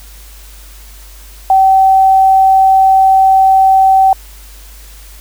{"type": "tone", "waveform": "sine", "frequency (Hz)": 768, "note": "G5", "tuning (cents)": -36, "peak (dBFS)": -4, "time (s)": [1.5, 4.13], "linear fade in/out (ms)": 2, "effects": ["added 50 Hz sine -33 dBFS peak until 5.2 s", "white hiss -39 dBFS RMS until 5.2 s"]}